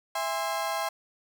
35% pulse chord, E augmented, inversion none, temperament equal with one note detuned, 659.3 / 814 / 1046.5 Hz, E5 / G#5 / B#5, 0 / -35 / 0 cents, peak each -31 dBFS, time 0.15-0.89 s, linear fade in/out 5 ms, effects none

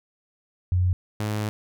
sine / sawtooth tone pair in turn, 90.5 / 106.13 Hz, F#2 / G#2, -38 / +38 cents, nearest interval minor third, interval 276 cents, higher second, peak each -18 / -21 dBFS, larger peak first, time 0.72-0.93 / 1.2-1.49 s, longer second, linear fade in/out 0 ms, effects none

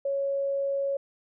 sine tone, 554 Hz, C#5, 1 cent flat, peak -25 dBFS, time 0.05-0.97 s, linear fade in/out 5 ms, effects none

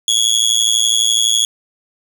25% pulse tone with amplitude modulation, 3343 Hz, G#7, 11 cents sharp, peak -4 dBFS, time 0.08-1.45 s, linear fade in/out 2 ms, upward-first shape sine, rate 112 Hz, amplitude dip 100%, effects none

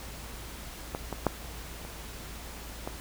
clicks, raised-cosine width 1 ms, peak -17 / -19 / -9 / -29 / -19 dBFS, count 5, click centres 0.949 / 1.127 / 1.267 / 1.85 / 2.875 s, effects added 56 Hz sine -44 dBFS peak until 3 s + pink hiss -44 dBFS RMS until 3 s

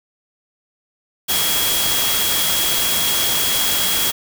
sine tone in noise, 3304 Hz, G#7, 10 cents flat, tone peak -22 dBFS, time 1.28-4.12 s, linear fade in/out 20 ms, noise white, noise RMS -19 dBFS, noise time 1.28-4.12 s, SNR -6 dB, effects none

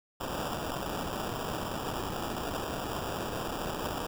white noise with sample-and-hold, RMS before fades -35 dBFS, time 0.2-4.07 s, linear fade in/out 10 ms, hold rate 2100 Hz, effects none

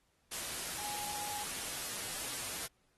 sine tone in noise, 830.6 Hz, G#5, in tune, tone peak -43 dBFS, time 0.78-1.44 s, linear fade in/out 10 ms, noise white, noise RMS -40 dBFS, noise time 0.31-2.67 s, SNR -6 dB, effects pink hiss -75 dBFS RMS until 2.97 s + AAC 32 kbps

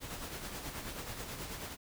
pink noise with tremolo, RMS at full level -41 dBFS, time 0-1.77 s, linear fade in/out 50 ms, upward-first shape sine, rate 9.3 Hz, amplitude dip 45%, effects none

